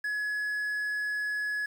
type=tone; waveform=triangle; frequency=1691 Hz; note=G#6; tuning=31 cents sharp; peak=-27 dBFS; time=0.04-1.66 s; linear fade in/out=5 ms; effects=9-bit